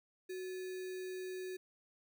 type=tone with sample-and-hold; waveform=sine; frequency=370 Hz; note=F#4; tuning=in tune; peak=-40 dBFS; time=0.29-1.57 s; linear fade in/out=10 ms; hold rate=2100 Hz; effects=none